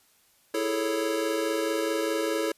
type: chord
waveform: square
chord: A major seventh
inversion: second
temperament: equal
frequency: 329.6 / 415.3 / 440 / 554.4 Hz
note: E4 / G#4 / A4 / C#5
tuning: 0 / 0 / 0 / 0 cents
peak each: -31 / -35 / -31 / -32 dBFS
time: 0.54-2.52 s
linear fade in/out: 5 ms
effects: white hiss -63 dBFS RMS until 2.57 s + resampled to 32000 Hz